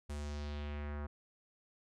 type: tone with low-pass filter sweep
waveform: square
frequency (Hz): 73.42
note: D2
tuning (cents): 0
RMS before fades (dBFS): -41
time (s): 0.09-1.07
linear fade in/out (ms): 10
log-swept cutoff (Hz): 9700 to 1300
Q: 1.8
effects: none